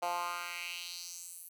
10% pulse tone with high-pass filter sweep, 174.61 Hz, F3, in tune, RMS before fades -40 dBFS, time 0.02-1.49 s, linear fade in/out 10 ms, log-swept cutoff 690 to 12000 Hz, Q 2.6, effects none

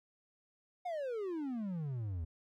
triangle exponential sweep, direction down, 740 to 77.78 Hz, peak -34 dBFS, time 0.85-2.25 s, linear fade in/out 10 ms, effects none

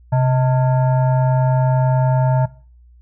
sine tone with frequency modulation, 130.81 Hz, C3, in tune, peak -12 dBFS, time 0.12-2.46 s, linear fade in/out 10 ms, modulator 764 Hz, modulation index 0.59, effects noise-tail reverb RT60 0.4 s tail -19 dB re dry + added 60 Hz sine -44 dBFS peak until 3.01 s

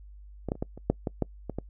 clicks, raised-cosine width 2 ms, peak -18 / -14 / -30 / -16 / -29 / -8 / -15 / -12 / -19 / -18 dBFS, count 10, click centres 0.487 / 0.519 / 0.554 / 0.625 / 0.776 / 0.9 / 1.072 / 1.223 / 1.497 / 1.586 s, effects noise-tail reverb RT60 0.1 s tail -25 dB re dry + added 50 Hz sine -45 dBFS peak until 1.69 s

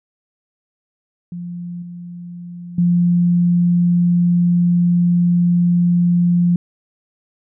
sine tone with level steps, 174.61 Hz, F3, in tune, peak -25 / -29 / -11 dBFS, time 1.32-6.56 s, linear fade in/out 2 ms, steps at 1.82 / 2.78 s, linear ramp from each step 5 ms, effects none

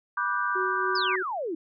sine chord, G major seventh, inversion first, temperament just, 980 / 1176 / 1470 / 1568 Hz, B5 / D6 / F#6 / G6, -14 / +2 / -12 / 0 cents, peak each -32 / -28 / -32 / -30 dBFS, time 0.17-1.16 s, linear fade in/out 5 ms
sine tone with tremolo, 373.9 Hz, F#4, 18 cents sharp, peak -28 dBFS, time 0.55-1.23 s, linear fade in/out 10 ms, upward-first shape triangle, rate 3.6 Hz, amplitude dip 50%
sine exponential sweep, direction down, 5290 to 301.3 Hz, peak -28 dBFS, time 0.95-1.55 s, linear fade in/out 5 ms
effects none

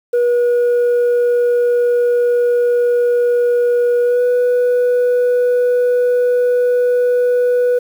sine tone with pitch glide, 483 to 491.7 Hz, B4 to B4, -39 to -8 cents, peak -8 dBFS, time 0.13-7.79 s, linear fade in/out 10 ms, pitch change +31 cents, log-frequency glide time 4.02-4.22 s, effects tanh soft clip ceiling -10 dBFS + 7-bit

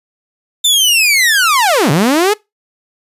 sawtooth linear two-way sweep, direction down then up, 3600 to 130.81 to 436.4 Hz, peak -5 dBFS, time 0.64-2.34 s, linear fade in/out 10 ms, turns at 1.91 s, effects noise-tail reverb RT60 0.2 s tail -23 dB re dry + resampled to 32000 Hz

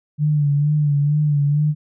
sine tone with vibrato, 147 Hz, D3, 2 cents sharp, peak -14 dBFS, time 0.18-1.75 s, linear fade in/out 50 ms, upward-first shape sine, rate 2.2 Hz, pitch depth 49 cents each way, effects none

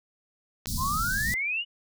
click, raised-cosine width 0.2 ms, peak -20 dBFS, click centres 0.658 s
pink band-stop noise, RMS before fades -31 dBFS, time 0.67-1.34 s, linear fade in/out 0 ms, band 240 to 4100 Hz, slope 48 dB/octave
sine exponential sweep, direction up, 987.8 to 2959 Hz, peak -26 dBFS, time 0.77-1.65 s, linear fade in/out 50 ms
effects none

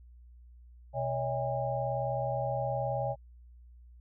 sine tone cluster, 127.5 / 563 / 642 / 811 Hz, C3 / C#5 / E5 / G#5, -44 / +27 / -46 / -41 cents, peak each -35 / -34 / -36 / -35 dBFS, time 0.93-3.16 s, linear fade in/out 50 ms, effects added 60 Hz sine -51 dBFS peak until 4 s

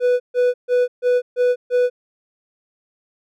triangle tone bursts, 493.9 Hz, B4, in tune, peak -11 dBFS, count 6, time 0-1.9 s, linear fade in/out 50 ms, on 200 ms, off 140 ms, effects none

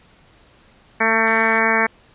harmonic tone, 224 Hz, A3, 31 cents sharp, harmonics 1 / 2 / 3 / 4 / 5 / 6 / 7 / 8 / 9 / 10, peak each -25 / -24 / -25 / -23 / -25 / -26 / -23 / -21 / -25 / -22 dBFS, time 1-1.87 s, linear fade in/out 10 ms
white noise, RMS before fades -37 dBFS, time 1.27-1.59 s, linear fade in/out 0 ms
effects pink hiss -52 dBFS RMS until 2.14 s + resampled to 8000 Hz

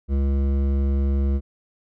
sine tone with hard clipping, 68.8 Hz, C#2, 12 cents flat, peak -20 dBFS, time 0.08-1.41 s, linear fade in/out 50 ms, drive 12 dB, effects none

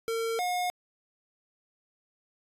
square tone pair in turn, 455 / 719.8 Hz, A#4 / F#5, -42 / -48 cents, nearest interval minor sixth, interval 794 cents, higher second, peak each -29 / -28 dBFS, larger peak second, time 0.08-0.39 / 0.39-0.7 s, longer neither, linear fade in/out 0 ms, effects resampled to 32000 Hz

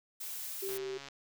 blue noise, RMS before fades -41 dBFS, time 0.2-0.78 s, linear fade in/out 10 ms
sine tone, 388.8 Hz, G4, 14 cents flat, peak -36 dBFS, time 0.62-0.98 s, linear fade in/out 10 ms
click train, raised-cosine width 0.2 ms, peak -29 dBFS, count 56, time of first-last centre 0.69-1.086 s, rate 139 Hz
effects none

